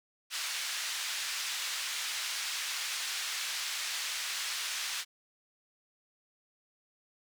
white band-pass noise, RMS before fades -36 dBFS, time 0.3-5.05 s, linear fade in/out 50 ms, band 1500 to 5600 Hz, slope 12 dB/octave, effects none

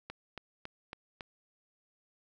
click train, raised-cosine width 0.3 ms, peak -25 dBFS, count 5, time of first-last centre 0.1-1.208 s, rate 3.61 Hz, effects none

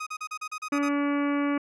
30% pulse tone bursts, 1251 Hz, D#6, 9 cents sharp, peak -29 dBFS, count 9, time 0-0.891 s, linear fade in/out 10 ms, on 67 ms, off 36 ms
harmonic tone, 286.3 Hz, D4, 44 cents flat, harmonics 1 / 2 / 3 / 4 / 5 / 6 / 7 / 8 / 9 / 10, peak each -24 / -34 / -41 / -34 / -40 / -42 / -43 / -39 / -50 / -50 dBFS, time 0.72-1.58 s, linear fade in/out 5 ms
effects low-pass 9000 Hz 12 dB/octave

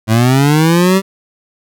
25% pulse linear sweep, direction up, 107.3 to 196 Hz, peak -4 dBFS, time 0.07-1.02 s, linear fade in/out 50 ms, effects none

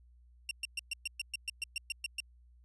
sawtooth tone bursts, 2756 Hz, F7, 24 cents flat, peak -30 dBFS, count 13, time 0.49-2.203 s, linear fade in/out 2 ms, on 21 ms, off 120 ms, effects added 60 Hz sine -58 dBFS peak until 2.64 s + resampled to 24000 Hz

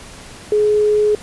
sine tone, 420.9 Hz, G#4, 23 cents sharp, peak -11 dBFS, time 0.52-1.15 s, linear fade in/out 2 ms, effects pink hiss -37 dBFS RMS until 1.22 s + resampled to 24000 Hz

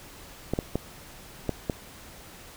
clicks, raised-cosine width 2 ms, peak -12 dBFS, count 5, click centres 0.536 / 0.589 / 0.756 / 1.493 / 1.698 s, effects pink hiss -47 dBFS RMS until 2.56 s

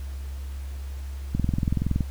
click train, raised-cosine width 5 ms, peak -11 dBFS, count 15, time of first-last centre 1.35-2.007 s, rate 21.3 Hz, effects added 68 Hz sine -31 dBFS peak until 2.1 s + pink hiss -50 dBFS RMS until 2.1 s

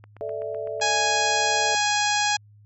click train, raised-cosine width 0.5 ms, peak -31 dBFS, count 7, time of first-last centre 0.04-0.799 s, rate 7.9 Hz
sine chord, A suspended fourth, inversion none, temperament equal, 440 / 587.3 / 659.3 Hz, A4 / D5 / E5, 0 / 0 / 0 cents, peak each -32 dBFS, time 0.21-1.75 s, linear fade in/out 0 ms
harmonic tone, 830 Hz, G#5, 1 cent flat, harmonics 1 / 2 / 3 / 4 / 5 / 6 / 7 / 8 / 9, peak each -24 / -27 / -29 / -30 / -31 / -32 / -32 / -33 / -34 dBFS, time 0.81-2.37 s, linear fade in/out 10 ms
effects added 104 Hz sine -49 dBFS peak until 2.65 s

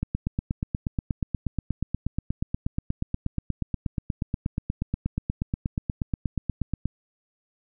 click train, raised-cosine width 5 ms, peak -13 dBFS, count 58, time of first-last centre 0.03-6.856 s, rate 8.35 Hz, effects none

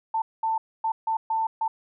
sine tone bursts at uneven times, 891 Hz, A5, 22 cents sharp, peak -22 dBFS, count 6, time 0.14-0.22 / 0.43-0.58 / 0.84-0.92 / 1.07-1.17 / 1.3-1.47 / 1.61-1.68 s, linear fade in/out 5 ms, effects none

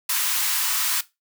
white high-pass noise, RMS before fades -23 dBFS, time 0.09-1.01 s, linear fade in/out 5 ms, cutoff 890 Hz, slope 48 dB/octave, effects noise-tail reverb RT60 0.2 s tail -17 dB re dry

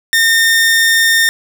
sawtooth tone, 1822 Hz, A#6, 40 cents flat, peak -5 dBFS, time 0.13-1.29 s, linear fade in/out 0 ms, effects none

